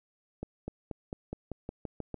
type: accelerating click train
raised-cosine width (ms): 2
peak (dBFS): -23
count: 10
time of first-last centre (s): 0.43-2.143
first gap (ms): 250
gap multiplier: 0.93
effects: none